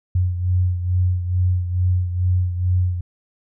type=beating tone pair; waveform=sine; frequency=90.1 / 92.4 Hz; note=F#2 / F#2; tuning=-45 / -2 cents; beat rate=2.3 Hz; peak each=-17 / -24 dBFS; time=0.15-3.01 s; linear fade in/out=5 ms; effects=none